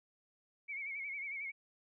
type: tone with vibrato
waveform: sine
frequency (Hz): 2227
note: C#7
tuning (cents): +7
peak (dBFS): -39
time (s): 0.68-1.52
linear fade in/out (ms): 20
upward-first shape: sine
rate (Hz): 11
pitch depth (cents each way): 72
effects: none